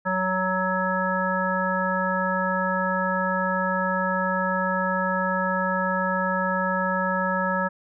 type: harmonic tone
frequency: 186.3 Hz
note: F#3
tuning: 12 cents sharp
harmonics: 1 / 3 / 5 / 7 / 9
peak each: -28 / -28 / -28 / -28 / -28 dBFS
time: 0.05-7.69 s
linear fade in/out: 20 ms
effects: none